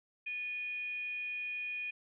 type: tone with frequency modulation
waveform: sine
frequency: 2462 Hz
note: D#7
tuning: 19 cents flat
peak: -36 dBFS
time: 0.26-1.91 s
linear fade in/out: 10 ms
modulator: 708 Hz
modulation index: 0.21
effects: none